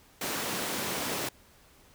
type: high-pass noise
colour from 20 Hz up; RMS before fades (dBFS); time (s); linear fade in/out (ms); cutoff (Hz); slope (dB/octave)
pink; -33; 0.21-1.29; 5; 200; 12
effects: pink hiss -59 dBFS RMS until 1.94 s